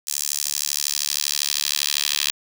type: tone with high-pass filter sweep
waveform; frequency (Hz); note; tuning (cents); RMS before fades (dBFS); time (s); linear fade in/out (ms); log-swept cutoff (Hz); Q
10% pulse; 72.7; D2; -17; -24; 0.07-2.31; 5; 6700 to 3500; 1.5
effects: none